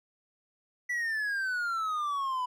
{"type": "exponential sweep", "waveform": "triangle", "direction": "down", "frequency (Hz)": [1975.5, 987.8], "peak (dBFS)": -27, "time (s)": [0.89, 2.46], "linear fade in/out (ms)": 10, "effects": []}